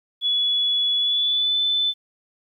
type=tone with pitch glide; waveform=sine; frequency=3400 to 3514 Hz; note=G#7 to A7; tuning=+40 to -3 cents; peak=-18 dBFS; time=0.21-1.94 s; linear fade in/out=50 ms; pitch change=+57 cents; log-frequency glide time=0.97-1.58 s; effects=10-bit